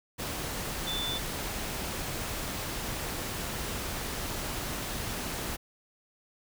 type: tone in noise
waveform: sine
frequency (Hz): 3516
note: A7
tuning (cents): -2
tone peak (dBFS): -32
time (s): 0.86-1.19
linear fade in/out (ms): 20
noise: pink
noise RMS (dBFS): -35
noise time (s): 0.18-5.57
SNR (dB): 0
effects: none